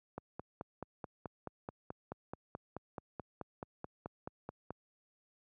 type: click train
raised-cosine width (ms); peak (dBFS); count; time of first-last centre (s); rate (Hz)
1; -27; 22; 0.18-4.706; 4.64
effects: high-pass 80 Hz 12 dB/octave